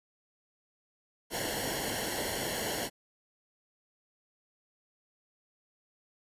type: noise with comb filter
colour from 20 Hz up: pink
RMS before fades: -34 dBFS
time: 1.3-2.9 s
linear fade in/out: 50 ms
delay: 0.81 ms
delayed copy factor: -0.8
effects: resampled to 32000 Hz